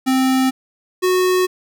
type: tone pair in turn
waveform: square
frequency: 261.5 / 367.5 Hz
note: C4 / F#4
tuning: -1 / -12 cents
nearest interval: tritone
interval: 589 cents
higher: second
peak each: -14 dBFS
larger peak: neither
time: 0.06-0.51 / 1.02-1.47 s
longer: neither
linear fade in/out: 20 ms
effects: none